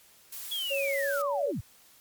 blue noise, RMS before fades -40 dBFS, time 0.32-1.22 s, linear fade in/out 5 ms
sine linear sweep, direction down, 3404 to 65.7 Hz, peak -30 dBFS, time 0.51-1.61 s, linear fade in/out 10 ms
sine tone with pitch glide, 554.4 to 569.3 Hz, C#5 to C#5, 0 to +46 cents, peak -28 dBFS, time 0.7-1.52 s, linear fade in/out 20 ms, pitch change +46 cents, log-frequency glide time 0.97-1.24 s
effects white hiss -58 dBFS RMS until 2 s + MP3 96 kbps

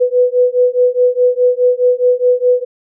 sine beating tone pair, 493.9 / 498.7 Hz, B4 / B4, 0 / +17 cents, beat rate 4.8 Hz, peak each -12 dBFS, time 0-2.65 s, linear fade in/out 20 ms, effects none

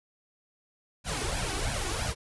pink noise with flanger, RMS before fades -31 dBFS, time 1.04-2.15 s, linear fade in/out 50 ms, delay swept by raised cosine 1.2 to 2.7 ms, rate 3 Hz, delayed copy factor +0.8, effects resampled to 24000 Hz

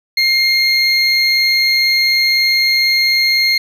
triangle tone pair together, 2123 / 4241 Hz, C7 / C8, +25 / +23 cents, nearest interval octave, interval 1198 cents, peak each -12 dBFS, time 0.17-3.58 s, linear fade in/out 5 ms, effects none

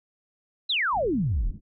sine exponential sweep, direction down, 4186 to 30.87 Hz, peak -22 dBFS, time 0.69-1.51 s, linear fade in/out 10 ms
pink low-pass noise, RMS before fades -39 dBFS, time 0.92-1.61 s, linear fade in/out 50 ms, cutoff 230 Hz, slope 24 dB/octave
effects none

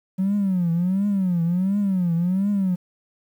triangle tone with vibrato, 185 Hz, F#3, in tune, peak -15 dBFS, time 0.18-2.76 s, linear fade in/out 20 ms, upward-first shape triangle, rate 1.4 Hz, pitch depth 200 cents each way, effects tanh soft clip ceiling -15 dBFS + 9-bit

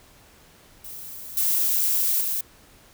violet noise with level steps, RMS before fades -38 / -22 / -26 dBFS, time 0.84-2.41 s, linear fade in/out 5 ms, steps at 1.37 / 2.21 s, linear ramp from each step 2 ms, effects pink hiss -53 dBFS RMS until 2.93 s

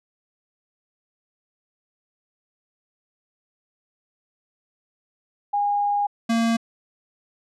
sine / square tone pair in turn, 817 / 229.3 Hz, G#5 / A#3, -29 / -28 cents, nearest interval octave + minor seventh, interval 2199 cents, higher first, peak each -19 dBFS, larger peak neither, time 5.53-6.07 / 6.29-6.57 s, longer first, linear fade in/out 10 ms, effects low-pass 8000 Hz 12 dB/octave

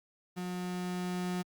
35% pulse tone with level ramp, 180 Hz, F#3, 47 cents flat, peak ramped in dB -34 to -30 dBFS, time 0.36-1.43 s, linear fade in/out 20 ms, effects Opus 48 kbps

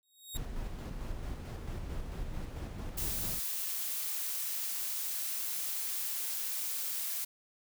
15% pulse tone with exponential growth, 3762 Hz, A#7, 15 cents sharp, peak -30 dBFS, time 0.03-0.37 s, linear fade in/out 0 ms, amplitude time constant 73 ms
brown noise with tremolo, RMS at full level -38 dBFS, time 0.34-3.4 s, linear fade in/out 20 ms, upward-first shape square, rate 4.5 Hz, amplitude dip 30%
blue noise, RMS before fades -36 dBFS, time 2.97-7.25 s, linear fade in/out 10 ms
effects none

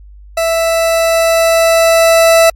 40% pulse tone with level ramp, 660 Hz, E5, 2 cents sharp, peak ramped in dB -10 to -3 dBFS, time 0.37-2.5 s, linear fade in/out 5 ms, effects added 50 Hz sine -33 dBFS peak until 2.55 s + MP3 64 kbps

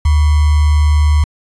sine tone with sample-and-hold, 75 Hz, D2, 37 cents sharp, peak -7 dBFS, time 0.05-1.24 s, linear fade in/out 5 ms, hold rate 1050 Hz, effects resampled to 22050 Hz

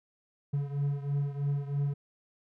triangle beating tone pair, 141.2 / 144.3 Hz, C#3 / D3, +32 / -30 cents, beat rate 3.1 Hz, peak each -28 / -32 dBFS, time 0.53-1.94 s, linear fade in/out 10 ms, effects none

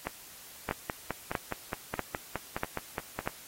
two click trains, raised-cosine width 0.5 ms, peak -17 / -15 dBFS, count 13 / 6, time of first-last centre 0.69-3.19 / 0.07-3.275 s, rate 4.8 / 1.56 Hz, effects white hiss -50 dBFS RMS until 3.47 s + AAC 48 kbps

